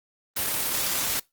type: noise with amplitude modulation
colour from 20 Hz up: white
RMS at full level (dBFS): -25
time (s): 0.36-1.2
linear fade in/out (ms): 10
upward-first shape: sine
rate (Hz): 34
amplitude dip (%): 30
effects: noise-tail reverb RT60 0.2 s tail -23 dB re dry + Opus 24 kbps